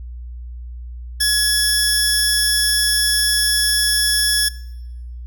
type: tone pair together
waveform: 20% pulse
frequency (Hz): 1688 / 5370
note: G#6 / E8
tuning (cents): +28 / +31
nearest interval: octave + minor sixth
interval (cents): 2003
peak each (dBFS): -14 / -11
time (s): 1.2-4.49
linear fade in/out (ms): 10
effects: noise-tail reverb RT60 1.0 s tail -22 dB re dry + added 60 Hz sine -29 dBFS peak until 5.26 s